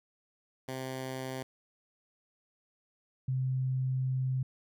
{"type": "tone pair in turn", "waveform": ["10% pulse", "sine"], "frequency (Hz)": [130.81, 130.12], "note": ["C3", "C3"], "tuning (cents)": [0, -9], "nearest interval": "unison", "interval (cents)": 9, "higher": "first", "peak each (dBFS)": -28, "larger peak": "neither", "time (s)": [[0.68, 1.43], [3.28, 4.43]], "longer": "second", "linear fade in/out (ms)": 5, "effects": []}